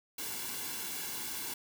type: noise with comb filter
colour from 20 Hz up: white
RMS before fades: -39 dBFS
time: 0.18-1.54 s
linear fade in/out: 5 ms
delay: 1.6 ms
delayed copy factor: -0.6
effects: none